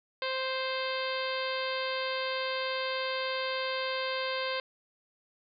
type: harmonic tone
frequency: 523.3 Hz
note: C5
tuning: in tune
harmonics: 1 / 2 / 3 / 4 / 5 / 6 / 7 / 8 / 9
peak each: -34 / -37 / -39 / -40 / -41 / -42 / -42 / -43 / -44 dBFS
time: 0.22-4.6 s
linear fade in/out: 2 ms
effects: none